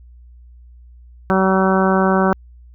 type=harmonic tone; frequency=190 Hz; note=F#3; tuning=46 cents sharp; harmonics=1 / 2 / 3 / 4 / 5 / 6 / 7 / 8; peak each=-16 / -19 / -21 / -22 / -23 / -24 / -24 / -25 dBFS; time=1.3-2.33 s; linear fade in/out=0 ms; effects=added 60 Hz sine -40 dBFS peak until 2.74 s